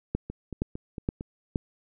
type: two click trains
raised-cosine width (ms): 3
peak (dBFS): -22 / -13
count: 5 / 4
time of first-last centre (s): 0.3-1.209 / 0.15-1.558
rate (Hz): 4.4 / 2.13
effects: none